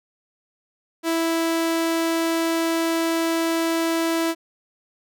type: tone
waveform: sawtooth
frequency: 329.6 Hz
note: E4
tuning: in tune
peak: -16 dBFS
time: 1.03-4.35 s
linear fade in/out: 50 ms
effects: none